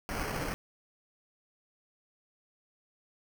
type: noise with sample-and-hold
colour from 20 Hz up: pink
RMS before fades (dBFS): -35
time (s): 0.09-0.54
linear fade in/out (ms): 0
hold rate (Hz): 3675
effects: none